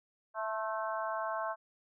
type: harmonic tone with a mistuned harmonic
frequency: 220 Hz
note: A3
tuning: in tune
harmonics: 3 / 4 / 5 / 6 / 7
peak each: -37 / -40 / -38 / -43 / -43 dBFS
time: 0.34-1.56 s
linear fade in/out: 50 ms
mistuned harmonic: 5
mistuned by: -33 cents
effects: none